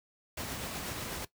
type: noise with tremolo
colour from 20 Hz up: pink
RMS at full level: -37 dBFS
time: 0.37-1.25 s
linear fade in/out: 5 ms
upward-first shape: triangle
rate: 8.2 Hz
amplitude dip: 30%
effects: noise-tail reverb RT60 0.1 s tail -17 dB re dry + high-pass 60 Hz 12 dB/octave